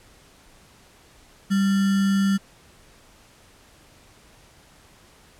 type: tone with sample-and-hold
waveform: sine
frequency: 196 Hz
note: G3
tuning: in tune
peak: -17 dBFS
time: 1.5-2.38 s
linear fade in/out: 20 ms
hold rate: 1575 Hz
effects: pink hiss -53 dBFS RMS until 5.39 s + low-pass 11000 Hz 12 dB/octave